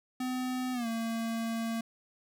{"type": "tone with pitch glide", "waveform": "square", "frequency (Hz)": [254.1, 227.7], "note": ["B3", "A#3"], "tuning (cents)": [49, -40], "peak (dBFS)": -32, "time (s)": [0.2, 1.81], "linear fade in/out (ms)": 5, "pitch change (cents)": -189, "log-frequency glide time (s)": [0.73, 0.87], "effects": []}